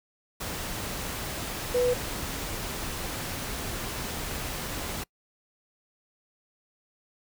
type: tone in noise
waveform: sine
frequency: 494 Hz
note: B4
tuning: in tune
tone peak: -21 dBFS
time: 1.74-1.94 s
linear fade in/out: 10 ms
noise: pink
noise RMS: -34 dBFS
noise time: 0.4-5.04 s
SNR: +10 dB
effects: noise-tail reverb RT60 0.1 s tail -26 dB re dry